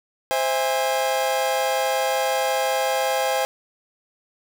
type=chord; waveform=40% pulse; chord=C augmented; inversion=none; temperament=just; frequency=523.3 / 654.1 / 817.6 Hz; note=C5 / E5 / G#5; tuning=0 / -14 / -27 cents; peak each=-23 / -26 / -23 dBFS; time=0.31-3.45 s; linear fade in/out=0 ms; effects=none